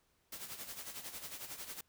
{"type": "noise with tremolo", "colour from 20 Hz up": "white", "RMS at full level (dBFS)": -44, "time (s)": [0.32, 1.81], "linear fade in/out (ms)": 5, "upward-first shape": "sine", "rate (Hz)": 11, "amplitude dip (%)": 65, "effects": ["pink hiss -75 dBFS RMS until 1.88 s"]}